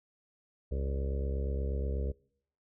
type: harmonic tone with a mistuned harmonic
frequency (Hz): 68.3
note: C#2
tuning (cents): -25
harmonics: 1 / 2 / 3 / 4 / 5 / 6 / 7 / 8 / 9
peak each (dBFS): -31 / -42 / -45 / -49 / -50 / -44 / -44 / -49 / -51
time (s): 0.71-2.12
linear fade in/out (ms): 10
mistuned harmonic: 9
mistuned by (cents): -59
effects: noise-tail reverb RT60 0.7 s tail -25 dB re dry